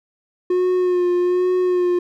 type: tone with vibrato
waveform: triangle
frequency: 360 Hz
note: F#4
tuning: 47 cents flat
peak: -13 dBFS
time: 0.5-1.99 s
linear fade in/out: 5 ms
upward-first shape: sine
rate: 1.2 Hz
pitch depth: 27 cents each way
effects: none